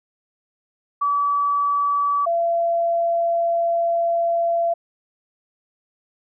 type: tone pair in turn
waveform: sine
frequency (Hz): 1147 / 678.7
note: D6 / F5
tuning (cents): -41 / -50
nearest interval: major sixth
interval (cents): 909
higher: first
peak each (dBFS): -17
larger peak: neither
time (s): 1.01-2.26 / 2.26-4.74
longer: second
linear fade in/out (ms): 10
effects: none